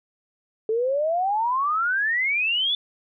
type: exponential sweep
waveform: sine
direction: up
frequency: 430.3 to 3520 Hz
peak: -20 dBFS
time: 0.69-2.75 s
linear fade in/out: 2 ms
effects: none